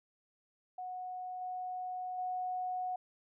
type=tone with level steps; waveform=sine; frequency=734 Hz; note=F#5; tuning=14 cents flat; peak=-39 / -37 / -34 dBFS; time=0.78-2.96 s; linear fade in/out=5 ms; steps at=1.41 / 2.18 s; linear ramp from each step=5 ms; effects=none